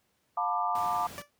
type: chord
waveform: sine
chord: B half-diminished seventh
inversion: second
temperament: just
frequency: 711.2 / 889 / 987.8 / 1185.3 Hz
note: F5 / A5 / B5 / D6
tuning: +31 / +18 / 0 / +16 cents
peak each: -32 / -32 / -34 / -31 dBFS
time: 0.37-1.07 s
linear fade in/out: 5 ms
type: noise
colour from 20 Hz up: pink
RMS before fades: -45 dBFS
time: 0.75-1.22 s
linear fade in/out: 2 ms
type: tone with exponential decay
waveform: 15% pulse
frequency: 582 Hz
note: D5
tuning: 16 cents flat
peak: -28 dBFS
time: 1.18-1.3 s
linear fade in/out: 0 ms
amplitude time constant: 26 ms
effects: pink hiss -73 dBFS RMS until 1.39 s + high-pass 80 Hz 12 dB/octave